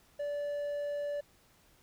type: tone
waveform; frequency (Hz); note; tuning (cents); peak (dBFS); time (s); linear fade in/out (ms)
triangle; 580; D5; -22; -31; 0.19-1.21; 10
effects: pink hiss -65 dBFS RMS until 1.82 s